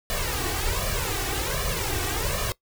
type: noise with flanger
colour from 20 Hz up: pink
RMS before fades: -27 dBFS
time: 0.1-2.52 s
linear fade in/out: 0 ms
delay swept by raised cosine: 1.7 to 2.69 ms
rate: 1.3 Hz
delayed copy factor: +0.85
effects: noise-tail reverb RT60 0.1 s tail -20 dB re dry